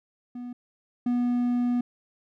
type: tone pair in turn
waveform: triangle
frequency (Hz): 244.8 / 243.8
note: B3 / B3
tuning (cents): -15 / -22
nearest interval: unison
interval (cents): 7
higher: first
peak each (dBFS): -32 / -20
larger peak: second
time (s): 0.35-0.53 / 1.06-1.81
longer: second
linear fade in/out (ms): 5
effects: none